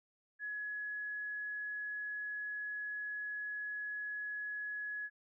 sine tone, 1687 Hz, G#6, 27 cents sharp, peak -38 dBFS, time 0.39-5.1 s, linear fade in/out 50 ms, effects none

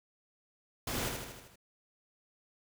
pink noise with echo, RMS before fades -36 dBFS, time 0.87-1.09 s, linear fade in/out 5 ms, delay 78 ms, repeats 6, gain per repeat -4 dB, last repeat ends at 1.558 s, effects none

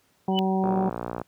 harmonic tone, 190 Hz, F#3, 46 cents sharp, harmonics 1 / 2 / 3 / 4 / 5, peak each -23 / -28 / -36 / -28 / -35 dBFS, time 0.28-0.89 s, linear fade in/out 2 ms
sine tone with exponential growth, 2984 Hz, F#7, 14 cents sharp, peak -20 dBFS, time 0.31-0.39 s, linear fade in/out 0 ms, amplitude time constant 16 ms
click train, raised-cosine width 1 ms, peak -16 dBFS, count 35, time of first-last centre 0.64-1.215 s, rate 59.1 Hz
effects pink hiss -65 dBFS RMS until 1.27 s + high-pass 100 Hz 12 dB/octave

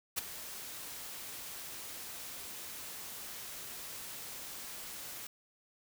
white noise with ADSR envelope, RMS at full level -31 dBFS, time 0.16-5.27 s, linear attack 25 ms, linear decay 11 ms, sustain -14 dB, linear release 4 ms, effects none

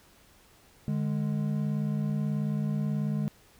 triangle tone pair together, 149.26 / 207.7 Hz, D3 / G#3, +28 / 0 cents, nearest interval tritone, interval 572 cents, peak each -27 / -28 dBFS, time 0.88-3.28 s, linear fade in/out 0 ms, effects pink hiss -59 dBFS RMS until 3.59 s

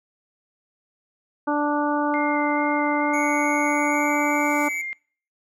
harmonic tone, 293.7 Hz, D4, in tune, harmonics 1 / 2 / 3 / 4 / 5, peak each -23 / -27 / -25 / -29 / -31 dBFS, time 1.47-4.69 s, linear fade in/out 10 ms
sine tone with vibrato, 2100 Hz, C7, 6 cents sharp, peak -28 dBFS, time 2.14-4.93 s, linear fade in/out 0 ms, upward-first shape square, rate 2.3 Hz, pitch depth 11 cents each way
square tone with pitch glide, 2220 to 2281 Hz, C#7 to C#7, +2 to +49 cents, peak -28 dBFS, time 3.13-4.82 s, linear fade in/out 10 ms, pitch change +47 cents, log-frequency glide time 3.63-4.17 s
violet noise with exponential growth, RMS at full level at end -35 dBFS, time 3.57-4.68 s, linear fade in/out 5 ms, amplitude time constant 240 ms
effects noise-tail reverb RT60 0.5 s tail -25 dB re dry + low-pass 11000 Hz 12 dB/octave

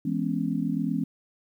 sine chord, C# minor seventh, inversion first, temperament just, 166.31 / 207.9 / 249.5 / 277.2 Hz, E3 / G#3 / B3 / C#4, +16 / +2 / +18 / 0 cents, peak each -30 dBFS, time 0.05-1.04 s, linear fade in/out 5 ms, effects 10-bit

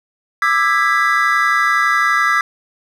triangle chord, E dominant seventh, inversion third, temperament just, 1186.7 / 1318.5 / 1648.1 / 1977.8 Hz, D6 / E6 / G#6 / B6, +18 / 0 / -14 / +2 cents, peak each -16 dBFS, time 0.42-2.41 s, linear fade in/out 2 ms, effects none

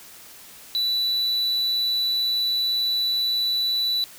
triangle tone, 3961 Hz, B7, 4 cents sharp, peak -19 dBFS, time 0.75-4.04 s, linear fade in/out 0 ms, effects white hiss -45 dBFS RMS until 4.18 s

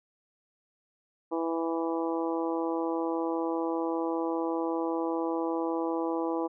harmonic tone, 165.1 Hz, E3, 3 cents sharp, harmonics 2 / 3 / 4 / 5 / 6 / 7, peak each -30 / -33 / -39 / -37 / -38 / -43 dBFS, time 1.31-6.48 s, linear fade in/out 20 ms, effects none

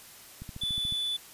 click train, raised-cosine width 5 ms, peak -28 dBFS, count 8, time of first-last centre 0.42-0.924 s, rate 13.9 Hz
triangle tone, 3478 Hz, A7, 21 cents flat, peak -27 dBFS, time 0.61-1.17 s, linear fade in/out 10 ms
effects white hiss -50 dBFS RMS until 1.33 s + resampled to 32000 Hz

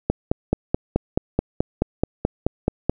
click train, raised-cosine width 2 ms, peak -4 dBFS, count 14, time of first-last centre 0.1-2.896 s, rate 4.65 Hz, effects none

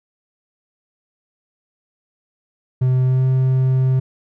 triangle tone with pitch glide, 128.3 to 130.39 Hz, C3 to C3, -34 to -6 cents, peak -11 dBFS, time 2.81-4 s, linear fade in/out 10 ms, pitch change +28 cents, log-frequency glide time 3.04-3.25 s, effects none

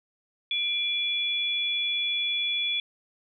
sine tone pair together, 2376 / 3411 Hz, D7 / G#7, +20 / +46 cents, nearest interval tritone, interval 626 cents, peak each -30 / -26 dBFS, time 0.51-2.8 s, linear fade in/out 2 ms, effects none

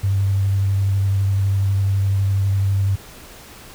sine tone with vibrato, 98 Hz, G2, in tune, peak -15 dBFS, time 0.03-2.96 s, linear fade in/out 10 ms, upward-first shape triangle, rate 12 Hz, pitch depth 20 cents each way, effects pink hiss -41 dBFS RMS until 3.74 s

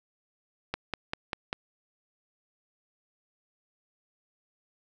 click train, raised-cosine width 0.3 ms, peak -14 dBFS, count 5, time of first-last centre 0.74-1.529 s, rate 5.07 Hz, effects none

